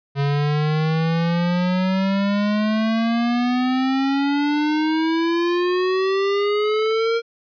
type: exponential sweep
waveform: square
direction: up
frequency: 139.5 to 465.7 Hz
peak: -18 dBFS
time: 0.15-7.22 s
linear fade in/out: 50 ms
effects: resampled to 11025 Hz